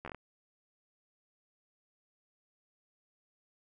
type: slowing click train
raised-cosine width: 0.5 ms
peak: -27 dBFS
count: 6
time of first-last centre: 0.05-0.147 s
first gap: 12 ms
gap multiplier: 1.24
effects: none